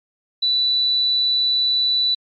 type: tone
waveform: sine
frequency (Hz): 3967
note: B7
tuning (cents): +7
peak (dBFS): -14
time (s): 0.42-2.15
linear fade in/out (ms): 10
effects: tanh soft clip ceiling -12 dBFS + MP3 32 kbps